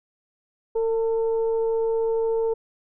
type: tone with frequency modulation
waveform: sine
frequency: 452.2 Hz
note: A4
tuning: 47 cents sharp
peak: -20 dBFS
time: 0.75-2.54 s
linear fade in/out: 10 ms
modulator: 445 Hz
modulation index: 0.37
effects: none